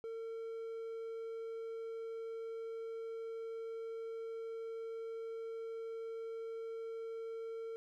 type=tone; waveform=triangle; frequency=453.2 Hz; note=A#4; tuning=49 cents flat; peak=-39 dBFS; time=0.04-7.76 s; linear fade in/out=0 ms; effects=none